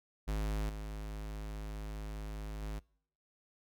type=tone with level steps; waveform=square; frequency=52.4 Hz; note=G#1; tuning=16 cents sharp; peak=-33 / -40 / -38 dBFS; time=0.27-2.8 s; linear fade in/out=20 ms; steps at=0.69 / 2.62 s; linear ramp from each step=2 ms; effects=noise-tail reverb RT60 0.6 s tail -25 dB re dry